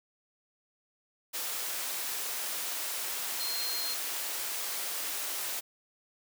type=tone in noise; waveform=sine; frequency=4200 Hz; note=C8; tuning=6 cents sharp; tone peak=-34 dBFS; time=3.39-3.95 s; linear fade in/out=20 ms; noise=white; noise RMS=-35 dBFS; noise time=1.33-5.61 s; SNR=-2 dB; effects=high-pass 400 Hz 12 dB/octave